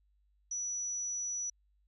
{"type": "tone", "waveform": "sine", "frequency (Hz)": 5900, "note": "F#8", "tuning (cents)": -6, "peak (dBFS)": -34, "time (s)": [0.51, 1.5], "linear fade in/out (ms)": 5, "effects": ["added 50 Hz sine -68 dBFS peak until 1.87 s"]}